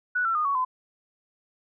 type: tone with pitch steps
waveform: sine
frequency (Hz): 1475 / 1344.8 / 1226.1 / 1117.8 / 1019.2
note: F#6 / E6 / D#6 / C#6 / C6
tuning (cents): -6 / +34 / -26 / +14 / -46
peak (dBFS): -22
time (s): 0.15-0.65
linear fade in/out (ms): 10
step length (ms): 100
effects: none